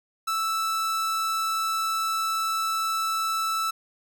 45% pulse tone, 1318.5 Hz, E6, in tune, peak -24 dBFS, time 0.27-3.71 s, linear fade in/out 10 ms, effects none

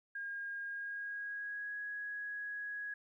sine tone with pitch glide, 1621 to 1665.6 Hz, G#6 to G#6, -42 to +5 cents, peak -39 dBFS, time 0.15-2.94 s, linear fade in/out 5 ms, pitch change +47 cents, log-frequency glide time 0.64-1.77 s, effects 13-bit

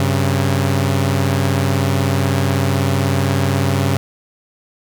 sawtooth tone pair together, 95.92 / 135.8 Hz, G2 / C#3, -37 / -35 cents, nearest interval tritone, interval 602 cents, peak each -13 dBFS, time 0-3.97 s, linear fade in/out 0 ms, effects none

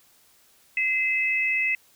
sine tone pair together, 2057 / 2592 Hz, C7 / E7, -30 / -30 cents, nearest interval major third, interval 400 cents, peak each -24 dBFS, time 0.77-1.75 s, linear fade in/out 2 ms, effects white hiss -59 dBFS RMS until 1.95 s

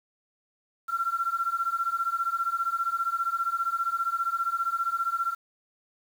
sine beating tone pair, 1354 / 1369 Hz, E6 / F6, +46 / -35 cents, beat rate 15 Hz, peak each -29 / -28 dBFS, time 0.88-5.35 s, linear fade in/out 20 ms, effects 8-bit

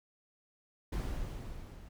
brown noise with level ramp, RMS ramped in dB -34 to -50 dBFS, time 0.92-1.89 s, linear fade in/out 10 ms, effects none

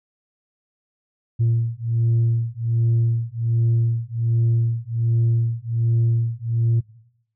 sine beating tone pair, 115.1 / 116.4 Hz, A#2 / A#2, -22 / -2 cents, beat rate 1.3 Hz, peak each -19 dBFS, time 1.39-6.81 s, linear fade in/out 20 ms, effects noise-tail reverb RT60 0.8 s tail -21 dB re dry + tanh soft clip ceiling -13 dBFS

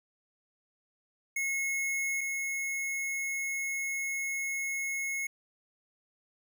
square tone pair in turn, 2175 / 2175 Hz, C#7 / C#7, -33 / -33 cents, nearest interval unison, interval 0 cents, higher neither, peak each -30 / -32 dBFS, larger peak first, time 1.36-2.21 / 2.21-5.27 s, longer second, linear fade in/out 5 ms, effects none

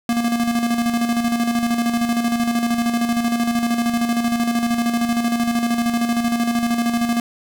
square tone with tremolo, 235.3 Hz, A#3, 16 cents sharp, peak -16 dBFS, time 0.09-7.2 s, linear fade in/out 2 ms, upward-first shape square, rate 13 Hz, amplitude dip 50%, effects 8-bit

